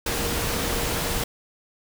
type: tone in noise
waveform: sine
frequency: 470 Hz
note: A#4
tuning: 14 cents sharp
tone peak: -35 dBFS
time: 0.06-1.24 s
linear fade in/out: 5 ms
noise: pink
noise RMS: -26 dBFS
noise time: 0.06-1.24 s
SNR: -12 dB
effects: none